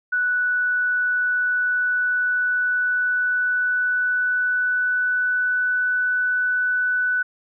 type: tone with pitch glide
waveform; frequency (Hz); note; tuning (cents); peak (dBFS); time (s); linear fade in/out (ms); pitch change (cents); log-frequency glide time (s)
sine; 1480 to 1492; F#6 to F#6; 0 to +14; -18; 0.12-7.23; 10; +14; 0.48-5.81
effects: none